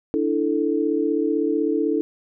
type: chord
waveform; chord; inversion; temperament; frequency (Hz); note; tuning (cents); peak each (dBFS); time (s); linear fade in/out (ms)
sine; D suspended second; none; equal; 293.7 / 329.6 / 440; D4 / E4 / A4; 0 / 0 / 0; -23; 0.14-2.01; 0
effects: none